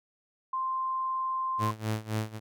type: tone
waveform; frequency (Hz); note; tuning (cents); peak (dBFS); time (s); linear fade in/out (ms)
sine; 1046.5; C6; 0; -28; 0.53-1.71; 5
type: tone with tremolo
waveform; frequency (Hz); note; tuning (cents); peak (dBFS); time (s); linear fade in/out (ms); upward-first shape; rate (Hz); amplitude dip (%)
sawtooth; 108.9; A2; -17; -23; 1.58-2.4; 50; sine; 3.8; 90
effects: none